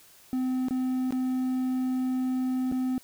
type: tone with dropouts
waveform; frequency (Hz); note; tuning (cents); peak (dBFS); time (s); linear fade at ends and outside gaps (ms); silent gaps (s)
triangle; 256.6; C4; -34; -23; 0.33-2.98; 0; 0.684-0.708 / 1.107-1.124 / 2.715-2.723
effects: white hiss -55 dBFS RMS until 3.03 s